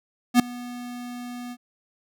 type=tone with ADSR envelope; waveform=square; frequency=244.3 Hz; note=B3; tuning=19 cents flat; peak=-11 dBFS; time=0.34-1.57 s; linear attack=56 ms; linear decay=4 ms; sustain=-23 dB; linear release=52 ms; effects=none